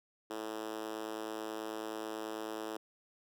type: tone with high-pass filter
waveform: 5% pulse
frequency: 109.2 Hz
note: A2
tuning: 13 cents flat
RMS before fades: -41 dBFS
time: 0.3-2.77 s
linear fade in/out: 5 ms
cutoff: 350 Hz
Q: 2.8
effects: none